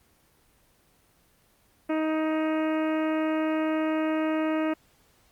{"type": "harmonic tone", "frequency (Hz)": 313.8, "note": "D#4", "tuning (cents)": 15, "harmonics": [1, 2, 3, 4, 5, 6, 7, 8, 9], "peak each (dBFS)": [-25, -30, -38, -37, -41, -42, -44, -44, -48], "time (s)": [1.89, 4.74], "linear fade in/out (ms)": 10, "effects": ["pink hiss -63 dBFS RMS until 5.31 s", "Opus 24 kbps"]}